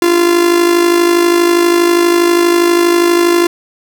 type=tone with amplitude modulation; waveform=45% pulse; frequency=345.3 Hz; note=F4; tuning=20 cents flat; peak=-5 dBFS; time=0.02-3.47 s; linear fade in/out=2 ms; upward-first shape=sine; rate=52.4 Hz; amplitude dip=55%; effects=none